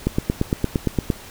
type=click train; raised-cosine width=3 ms; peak=-5 dBFS; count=10; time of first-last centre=0.07-1.102 s; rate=8.72 Hz; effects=pink hiss -40 dBFS RMS until 1.3 s